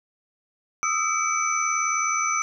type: tone cluster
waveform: sine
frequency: 1241 / 1320 / 2299 / 5990 Hz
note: D#6 / E6 / D7 / F#8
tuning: -5 / +2 / -37 / +20 cents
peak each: -27 dBFS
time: 0.83-2.42 s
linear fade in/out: 0 ms
effects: none